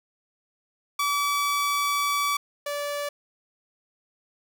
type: tone pair in turn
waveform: sawtooth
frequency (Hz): 1148 / 579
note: D6 / D5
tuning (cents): -40 / -25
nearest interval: octave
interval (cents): 1185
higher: first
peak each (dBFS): -19 / -24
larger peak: first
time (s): 0.99-2.37 / 2.66-3.09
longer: first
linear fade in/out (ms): 5
effects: none